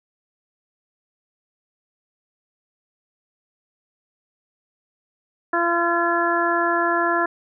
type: harmonic tone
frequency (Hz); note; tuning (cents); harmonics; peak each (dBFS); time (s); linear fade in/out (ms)
341.6; F4; -38; 1 / 2 / 3 / 4 / 5; -24 / -24 / -24 / -24 / -24; 5.53-7.26; 5
effects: none